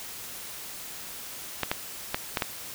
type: clicks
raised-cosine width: 0.3 ms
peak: -9 dBFS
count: 5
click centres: 1.633 / 1.715 / 2.145 / 2.372 / 2.422 s
effects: white hiss -40 dBFS RMS until 2.74 s